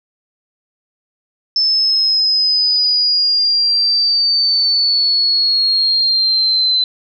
sine exponential sweep, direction down, 5274 to 4037 Hz, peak -11 dBFS, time 1.56-6.84 s, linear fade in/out 2 ms, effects none

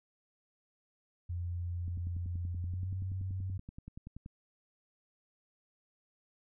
sine tone with pitch glide, 87.31 to 94.12 Hz, F2 to F#2, 0 to +30 cents, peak -34 dBFS, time 1.29-3.58 s, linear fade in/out 10 ms, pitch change +130 cents, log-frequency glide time 2.63-2.91 s
click train, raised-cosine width 5 ms, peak -33 dBFS, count 26, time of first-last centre 1.88-4.261 s, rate 10.5 Hz
effects none

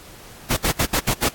pink noise bursts at uneven times, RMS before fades -19 dBFS, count 6, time 0.5-0.57 / 0.64-0.72 / 0.79-0.86 / 0.93-1 / 1.07-1.14 / 1.22-1.29 s, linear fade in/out 10 ms, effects pink hiss -43 dBFS RMS until 1.34 s + AAC 64 kbps

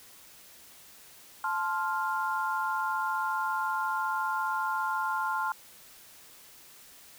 sine chord, F major, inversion first, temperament just, 873.1 / 1047.7 / 1396.9 Hz, A5 / C6 / F6, -14 / +2 / 0 cents, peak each -32 dBFS, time 1.44-5.52 s, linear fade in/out 2 ms, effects white hiss -53 dBFS RMS until 7.18 s

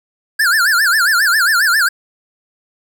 square tone with vibrato, 1568 Hz, G6, in tune, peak -11 dBFS, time 0.39-1.89 s, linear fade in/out 10 ms, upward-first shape sine, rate 7.4 Hz, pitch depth 230 cents each way, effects none

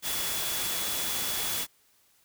sine tone in noise, 3406 Hz, G#7, 43 cents sharp, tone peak -38 dBFS, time 0.02-1.67 s, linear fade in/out 50 ms, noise white, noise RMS -31 dBFS, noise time 0.02-1.67 s, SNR -10 dB, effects white hiss -65 dBFS RMS until 2.24 s

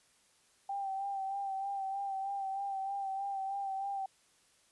sine tone with vibrato, 784 Hz, G5, in tune, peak -34 dBFS, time 0.69-4.06 s, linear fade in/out 5 ms, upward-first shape sine, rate 3.2 Hz, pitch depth 32 cents each way, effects white hiss -68 dBFS RMS until 4.71 s + resampled to 24000 Hz

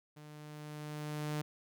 sawtooth tone with level ramp, 150.4 Hz, D3, 42 cents sharp, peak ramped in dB -47 to -30 dBFS, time 0.16-1.42 s, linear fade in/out 10 ms, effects none

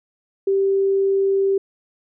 sine tone, 390.8 Hz, G4, 5 cents flat, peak -15 dBFS, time 0.47-1.58 s, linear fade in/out 5 ms, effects none

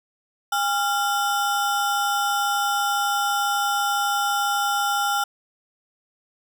square ring-modulated tone, 1097 Hz, C#6, 18 cents flat, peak -18 dBFS, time 0.52-5.24 s, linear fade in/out 5 ms, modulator 286 Hz, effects none

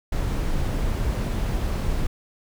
brown noise, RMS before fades -24 dBFS, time 0.12-2.07 s, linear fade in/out 5 ms, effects none

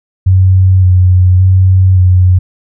sine tone with vibrato, 92.5 Hz, F#2, in tune, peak -3 dBFS, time 0.26-2.39 s, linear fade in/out 10 ms, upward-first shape square, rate 0.88 Hz, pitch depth 22 cents each way, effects none

